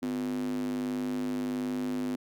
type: tone with high-pass filter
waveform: square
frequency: 50.7 Hz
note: G#1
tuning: 41 cents flat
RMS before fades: -32 dBFS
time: 0.02-2.16 s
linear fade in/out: 10 ms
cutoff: 270 Hz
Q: 7.9
effects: none